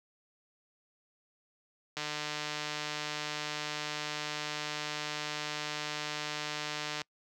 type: click train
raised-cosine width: 0.2 ms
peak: -18 dBFS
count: 758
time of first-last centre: 1.97-7.017 s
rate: 150 Hz
effects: noise-tail reverb RT60 0.1 s tail -26 dB re dry + high-pass 80 Hz 12 dB/octave